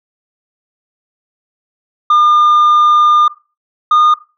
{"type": "tone pair in turn", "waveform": "sine", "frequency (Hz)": [1207, 1221.7], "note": ["D6", "D#6"], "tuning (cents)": [47, -32], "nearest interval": "unison", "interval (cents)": 21, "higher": "second", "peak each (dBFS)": -3, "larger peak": "neither", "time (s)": [[2.1, 3.28], [3.91, 4.14]], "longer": "first", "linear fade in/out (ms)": 5, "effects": ["noise-tail reverb RT60 0.3 s tail -19 dB re dry", "tanh soft clip ceiling -5 dBFS"]}